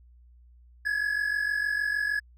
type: tone pair together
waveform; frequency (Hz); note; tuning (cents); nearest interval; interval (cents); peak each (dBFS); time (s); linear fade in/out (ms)
triangle; 1653.5 / 1700; G#6 / G#6; -8 / +40; unison; 48; -29 / -25; 0.85-2.2; 10
effects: added 60 Hz sine -52 dBFS peak until 2.37 s